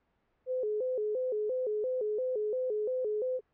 sine tone with vibrato, 465.3 Hz, A#4, 3 cents flat, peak -29 dBFS, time 0.46-3.41 s, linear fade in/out 50 ms, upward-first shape square, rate 2.9 Hz, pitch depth 160 cents each way, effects pink hiss -74 dBFS RMS until 3.53 s + low-pass 2000 Hz 12 dB/octave

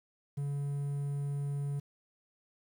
triangle tone with quantisation, 142 Hz, C#3, 42 cents sharp, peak -30 dBFS, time 0.37-1.8 s, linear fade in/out 10 ms, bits 10, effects none

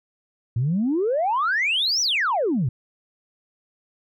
sine exponential two-way sweep, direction up then down, 110 to 6040 to 110 Hz, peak -18 dBFS, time 0.56-2.69 s, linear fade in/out 5 ms, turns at 2.01 s, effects tanh soft clip ceiling -15 dBFS

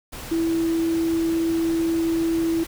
sine tone in noise, 329.6 Hz, E4, in tune, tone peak -19 dBFS, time 0.31-2.64 s, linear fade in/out 10 ms, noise pink, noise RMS -36 dBFS, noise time 0.12-2.67 s, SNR +14 dB, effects none

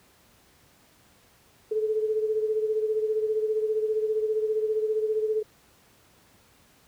sine beating tone pair, 431.4 / 446.4 Hz, A4 / A4, -34 / +25 cents, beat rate 15 Hz, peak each -24 / -31 dBFS, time 1.71-5.43 s, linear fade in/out 10 ms, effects pink hiss -59 dBFS RMS until 6.87 s + high-pass 60 Hz 12 dB/octave

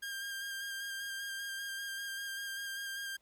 sawtooth tone with vibrato, 1602 Hz, G6, 37 cents sharp, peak -35 dBFS, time 0.02-3.17 s, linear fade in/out 10 ms, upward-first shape square, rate 5.1 Hz, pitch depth 15 cents each way, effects pink hiss -74 dBFS RMS until 3.21 s

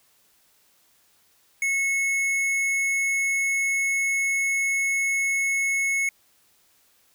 sine tone with hard clipping, 2191 Hz, C#7, 21 cents flat, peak -23 dBFS, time 1.62-6.09 s, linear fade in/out 2 ms, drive 12 dB, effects white hiss -62 dBFS RMS until 7.14 s

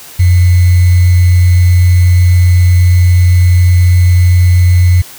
sine tone with sample-and-hold, 89.2 Hz, F2, 37 cents sharp, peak -3 dBFS, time 0.19-5.02 s, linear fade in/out 10 ms, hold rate 2100 Hz, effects white hiss -32 dBFS RMS until 5.18 s

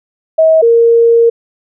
sine tone pair in turn, 640 / 464.3 Hz, D#5 / A#4, +49 / -7 cents, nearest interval tritone, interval 556 cents, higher first, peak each -4 dBFS, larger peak neither, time 0.38-0.62 / 0.62-1.3 s, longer second, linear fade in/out 10 ms, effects none

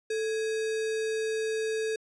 sine tone with sample-and-hold, 440.1 Hz, A4, in tune, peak -27 dBFS, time 0.1-1.96 s, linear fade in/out 5 ms, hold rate 2100 Hz, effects resampled to 22050 Hz

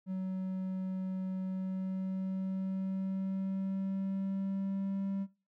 triangle tone with pitch glide, 187.7 to 195.44 Hz, F#3 to G3, +25 to -5 cents, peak -31 dBFS, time 0.06-5.27 s, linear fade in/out 50 ms, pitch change +70 cents, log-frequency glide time 1.41-5.06 s, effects noise-tail reverb RT60 0.3 s tail -18 dB re dry

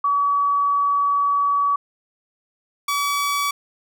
sine / sawtooth tone pair in turn, 1138 / 1142.1 Hz, C#6 / D6, +45 / -49 cents, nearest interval unison, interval 6 cents, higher second, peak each -16 dBFS, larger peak neither, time 0.04-1.76 / 2.88-3.51 s, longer first, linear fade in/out 5 ms, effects none

